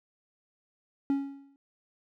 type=tone with exponential decay; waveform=triangle; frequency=277.2 Hz; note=C#4; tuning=in tune; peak=-20 dBFS; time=1.1-1.56 s; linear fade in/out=1 ms; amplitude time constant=99 ms; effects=none